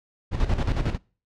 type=noise with tremolo; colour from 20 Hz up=brown; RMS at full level=-21 dBFS; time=0.31-0.98 s; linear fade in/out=50 ms; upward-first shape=square; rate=11 Hz; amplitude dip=65%; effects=noise-tail reverb RT60 0.4 s tail -25 dB re dry + low-pass 5000 Hz 12 dB/octave